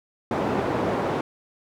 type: band-pass noise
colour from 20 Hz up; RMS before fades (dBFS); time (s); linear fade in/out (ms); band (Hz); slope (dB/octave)
white; -25; 0.31-1.21; 2; 120 to 680; 12
effects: none